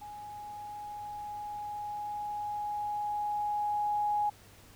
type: tone with level ramp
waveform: sine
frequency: 832 Hz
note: G#5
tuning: 3 cents sharp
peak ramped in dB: -42 to -26 dBFS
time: 0.01-4.3 s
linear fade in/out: 10 ms
effects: added 101 Hz sine -60 dBFS peak until 4.75 s + pink hiss -57 dBFS RMS until 4.75 s